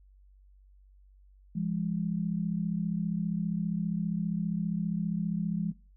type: tone pair together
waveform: sine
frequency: 170 / 205 Hz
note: F3 / G#3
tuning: -46 / -22 cents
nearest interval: minor third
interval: 324 cents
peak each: -31 / -32 dBFS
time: 1.55-5.72 s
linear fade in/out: 10 ms
effects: noise-tail reverb RT60 0.3 s tail -18 dB re dry + added 48 Hz sine -55 dBFS peak until 5.96 s